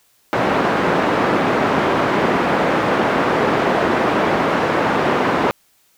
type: band-pass noise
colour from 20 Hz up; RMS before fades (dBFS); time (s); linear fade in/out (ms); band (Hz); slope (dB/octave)
pink; -17; 0.33-5.51; 0; 250 to 1500; 12
effects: white hiss -58 dBFS RMS until 5.97 s